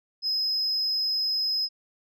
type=tone; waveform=sine; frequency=5090 Hz; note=D#8; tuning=39 cents sharp; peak=-22 dBFS; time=0.22-1.69 s; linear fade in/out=50 ms; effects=tanh soft clip ceiling -21 dBFS